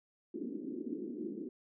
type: band-pass noise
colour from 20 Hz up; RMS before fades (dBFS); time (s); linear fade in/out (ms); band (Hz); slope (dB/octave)
white; -41; 0.34-1.49; 5; 220 to 360; 48
effects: none